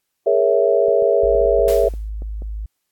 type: chord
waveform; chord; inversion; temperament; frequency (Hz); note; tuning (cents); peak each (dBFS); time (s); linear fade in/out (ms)
sine; A# half-diminished seventh; third; equal with one note detuned; 411 / 466.2 / 554.4 / 659.3; G#4 / A#4 / C#5 / E5; -18 / 0 / 0 / 0; -18; 0.26-1.89; 10
type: clicks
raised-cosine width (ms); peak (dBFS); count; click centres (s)
2; -24; 12; 0.884 / 1.024 / 1.236 / 1.351 / 1.413 / 1.456 / 1.592 / 1.676 / 1.841 / 1.938 / 2.221 / 2.421
type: tone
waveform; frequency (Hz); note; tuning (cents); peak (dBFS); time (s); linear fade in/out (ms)
sine; 52.7; G#1; +26; -24; 1.23-2.66; 5
type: noise with exponential decay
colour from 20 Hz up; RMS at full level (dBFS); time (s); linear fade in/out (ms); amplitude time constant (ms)
white; -29; 1.68-2.09; 1; 87
effects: white hiss -74 dBFS RMS until 2.91 s + AAC 64 kbps